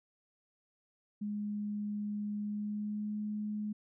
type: tone with pitch glide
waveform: sine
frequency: 207.7 to 210.6 Hz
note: G#3 to G#3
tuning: 0 to +24 cents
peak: -34 dBFS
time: 1.21-3.73 s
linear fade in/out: 10 ms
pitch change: +24 cents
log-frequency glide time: 2.39-3.18 s
effects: none